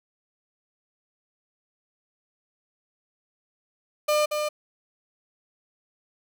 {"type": "tone with echo", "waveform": "35% pulse", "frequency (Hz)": 601, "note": "D5", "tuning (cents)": 40, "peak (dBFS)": -18, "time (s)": [4.08, 4.26], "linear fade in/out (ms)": 10, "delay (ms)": 230, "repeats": 1, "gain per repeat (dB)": -5, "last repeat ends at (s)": 4.49, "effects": []}